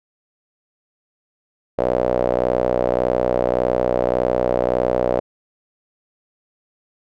sawtooth tone with band-pass filter, 61.74 Hz, B1, in tune, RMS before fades -19 dBFS, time 1.78-5.2 s, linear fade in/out 10 ms, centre 560 Hz, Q 4.2, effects none

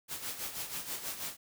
white noise with tremolo, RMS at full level -37 dBFS, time 0.08-1.37 s, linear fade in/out 50 ms, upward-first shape sine, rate 6.2 Hz, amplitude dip 65%, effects none

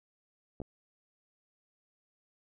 clicks, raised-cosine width 2 ms, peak -26 / -28 dBFS, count 2, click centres 0.602 / 0.617 s, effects none

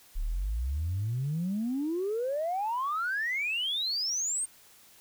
sine exponential sweep, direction up, 33.53 to 8830 Hz, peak -27 dBFS, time 0.15-4.46 s, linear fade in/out 20 ms, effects tanh soft clip ceiling -24 dBFS + white hiss -57 dBFS RMS until 5 s

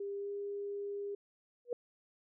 sine tone with pitch glide, 400.5 to 404.2 Hz, G4 to G#4, +37 to -47 cents, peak -37 dBFS, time 0-1.15 s, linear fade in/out 5 ms, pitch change +16 cents, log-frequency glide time 0.17-0.3 s
sine tone with exponential growth, 483.8 Hz, B4, 36 cents flat, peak -28 dBFS, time 1.65-1.73 s, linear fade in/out 2 ms, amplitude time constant 16 ms
effects none

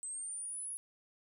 sine linear sweep, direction up, 8100 to 10548 Hz, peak -39 dBFS, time 0.03-0.77 s, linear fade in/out 0 ms, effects none

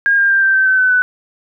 sine tone with pitch steps, 1622 / 1603.4 / 1585 / 1566.7 / 1548.8 / 1531 / 1513.4 / 1496 Hz, G#6 / G6 / G6 / G6 / G6 / G6 / F#6 / F#6, -41 / +39 / +19 / -1 / -21 / -41 / +39 / +19 cents, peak -9 dBFS, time 0.06-1.02 s, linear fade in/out 0 ms, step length 120 ms, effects none

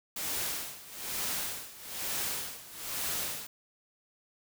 white noise with tremolo, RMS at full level -33 dBFS, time 0.16-3.47 s, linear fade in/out 5 ms, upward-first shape sine, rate 1.1 Hz, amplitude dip 85%, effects none

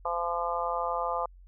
harmonic tone, 171.7 Hz, F3, 29 cents flat, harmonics 3 / 4 / 5 / 6 / 7, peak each -34 / -34 / -34 / -34 / -34 dBFS, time 0.05-1.26 s, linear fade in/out 5 ms, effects added 45 Hz sine -49 dBFS peak until 1.47 s

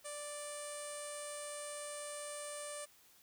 sawtooth tone with low-pass filter, 587.3 Hz, D5, in tune, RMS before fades -45 dBFS, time 0.04-2.86 s, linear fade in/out 20 ms, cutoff 8900 Hz, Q 9.8, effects white hiss -65 dBFS RMS until 3.22 s

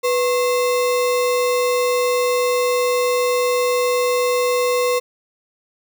sine tone with sample-and-hold, 493.9 Hz, B4, in tune, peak -15 dBFS, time 0.03-5 s, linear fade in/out 20 ms, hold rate 1575 Hz, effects none

